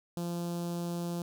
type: tone with notch filter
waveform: sawtooth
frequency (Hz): 172.4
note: F3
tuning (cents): -22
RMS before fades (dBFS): -35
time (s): 0.17-1.22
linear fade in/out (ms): 0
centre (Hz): 2000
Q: 0.57
effects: none